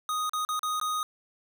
square tone with dropouts, 1244.5 Hz, D#6, in tune, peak -28 dBFS, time 0.09-1.03 s, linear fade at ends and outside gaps 1 ms, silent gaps 0.295-0.334 / 0.45-0.489 / 0.593-0.631 / 0.799-0.813 s, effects none

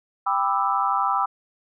sine chord, E minor seventh, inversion first, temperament just, 791.1 / 988.9 / 1186.7 / 1318.5 Hz, G5 / B5 / D6 / E6, +16 / +2 / +18 / 0 cents, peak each -25 dBFS, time 0.26-1.26 s, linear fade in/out 10 ms, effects none

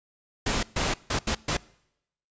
pink noise bursts at uneven times, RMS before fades -26 dBFS, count 5, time 0.46-0.63 / 0.76-0.94 / 1.1-1.19 / 1.27-1.35 / 1.48-1.57 s, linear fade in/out 5 ms, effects noise-tail reverb RT60 0.8 s tail -23 dB re dry + resampled to 16000 Hz

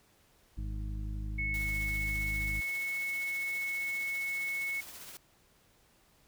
harmonic tone, 51.91 Hz, G#1, in tune, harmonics 1 / 2 / 3 / 4 / 6, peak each -35 / -42 / -49 / -49 / -51 dBFS, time 0.57-2.61 s, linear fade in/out 10 ms
sine tone, 2200 Hz, C#7, 14 cents flat, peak -32 dBFS, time 1.38-4.81 s, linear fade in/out 10 ms
white noise with tremolo, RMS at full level -46 dBFS, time 1.54-5.17 s, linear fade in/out 0 ms, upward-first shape triangle, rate 15 Hz, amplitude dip 40%
effects pink hiss -66 dBFS RMS until 6.27 s

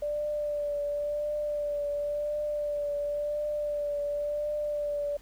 sine tone with vibrato, 587.3 Hz, D5, in tune, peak -28 dBFS, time 0.02-5.17 s, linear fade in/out 5 ms, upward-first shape triangle, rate 0.94 Hz, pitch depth 27 cents each way, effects added 44 Hz sine -51 dBFS peak until 5.21 s + pink hiss -58 dBFS RMS until 5.21 s

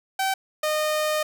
sawtooth tone pair in turn, 770 / 613 Hz, G5 / D#5, -31 / -26 cents, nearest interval major third, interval 395 cents, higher first, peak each -18 dBFS, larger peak neither, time 0.19-0.34 / 0.63-1.23 s, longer second, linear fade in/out 5 ms, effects none

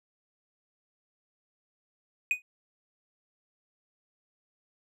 triangle tone with exponential decay, 2489 Hz, D#7, in tune, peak -18 dBFS, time 2.31-2.42 s, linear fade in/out 1 ms, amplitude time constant 22 ms, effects none

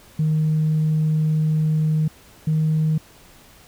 sine tone pair in turn, 155.56 / 156.46 Hz, D#3 / D#3, 0 / +10 cents, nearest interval unison, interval 10 cents, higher second, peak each -15 dBFS, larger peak neither, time 0.19-2.08 / 2.47-2.98 s, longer first, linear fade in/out 5 ms, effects tanh soft clip ceiling -13 dBFS + pink hiss -49 dBFS RMS until 3.67 s

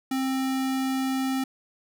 square tone, 264.2 Hz, C4, 17 cents sharp, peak -25 dBFS, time 0.11-1.44 s, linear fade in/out 5 ms, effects none

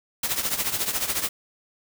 white noise with tremolo, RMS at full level -23 dBFS, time 0.23-1.29 s, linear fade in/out 5 ms, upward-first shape triangle, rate 14 Hz, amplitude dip 80%, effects none

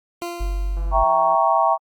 20% pulse tone with exponential decay, 345.5 Hz, F4, 19 cents flat, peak -20 dBFS, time 0.22-1.33 s, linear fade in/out 0 ms, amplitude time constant 240 ms
sine tone, 47.99 Hz, G1, 36 cents flat, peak -20 dBFS, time 0.4-1.04 s, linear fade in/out 10 ms
click train, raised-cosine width 1 ms, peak -29 dBFS, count 98, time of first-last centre 0.77-1.347 s, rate 168 Hz
sine chord, E diminished seventh, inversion none, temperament equal, 659.3 / 784 / 932.3 / 1108.7 Hz, E5 / G5 / Bb5 / Db6, 0 / 0 / 0 / 0 cents, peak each -20 dBFS, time 0.91-1.78 s, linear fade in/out 50 ms
effects Opus 48 kbps

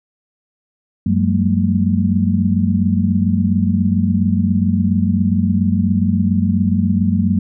sine tone cluster, 94.1 / 182.9 / 200 / 227.2 Hz, F#2 / F#3 / G3 / A#3, +30 / -20 / +35 / -44 cents, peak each -18 dBFS, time 1.06-7.39 s, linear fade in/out 5 ms, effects none

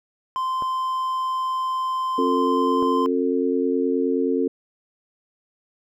triangle tone, 1038 Hz, C6, 14 cents flat, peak -20 dBFS, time 0.36-3.06 s, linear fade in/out 0 ms
clicks, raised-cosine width 1 ms, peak -20 dBFS, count 2, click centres 0.623 / 2.826 s
harmonic tone, 89.5 Hz, F2, 43 cents sharp, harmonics 3 / 4 / 5, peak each -22 / -25 / -23 dBFS, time 2.18-4.48 s, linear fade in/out 5 ms
effects none

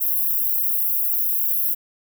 white high-pass noise, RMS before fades -21 dBFS, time 0-1.75 s, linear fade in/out 20 ms, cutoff 12000 Hz, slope 48 dB/octave, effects none

